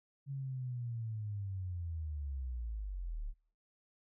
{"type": "linear sweep", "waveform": "sine", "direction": "down", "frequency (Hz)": [140, 33.26], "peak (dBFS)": -37, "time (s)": [0.26, 3.34], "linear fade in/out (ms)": 50, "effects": ["noise-tail reverb RT60 0.7 s tail -26 dB re dry"]}